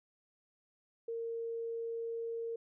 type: tone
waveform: sine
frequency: 460.2 Hz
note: A#4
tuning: 22 cents flat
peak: -36 dBFS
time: 1.08-2.56 s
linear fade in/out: 5 ms
effects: none